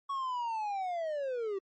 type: linear sweep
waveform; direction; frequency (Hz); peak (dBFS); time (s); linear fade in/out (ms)
triangle; down; 1118 to 376.6; -30; 0.09-1.59; 10
effects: MP3 32 kbps